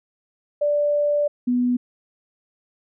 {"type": "tone pair in turn", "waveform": "sine", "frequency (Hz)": [586, 246.4], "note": ["D5", "B3"], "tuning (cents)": [-4, -4], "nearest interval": "octave + minor third", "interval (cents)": 1500, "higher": "first", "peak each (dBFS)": -17, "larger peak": "neither", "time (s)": [[0.61, 1.28], [1.47, 1.77]], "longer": "first", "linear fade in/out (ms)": 10, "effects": []}